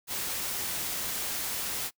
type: noise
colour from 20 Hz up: white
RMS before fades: -33 dBFS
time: 0.07-1.91 s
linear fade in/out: 50 ms
effects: noise-tail reverb RT60 0.1 s tail -24 dB re dry